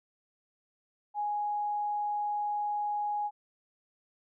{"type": "tone", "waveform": "sine", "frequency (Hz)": 830.6, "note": "G#5", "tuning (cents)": 0, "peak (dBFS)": -29, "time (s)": [1.14, 3.31], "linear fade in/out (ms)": 50, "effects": []}